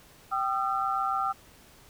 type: tone cluster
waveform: sine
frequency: 778 / 1219 / 1346 Hz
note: G5 / D#6 / E6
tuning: -13 / -36 / +36 cents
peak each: -30 dBFS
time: 0.31-1.33 s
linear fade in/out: 20 ms
effects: pink hiss -55 dBFS RMS until 1.89 s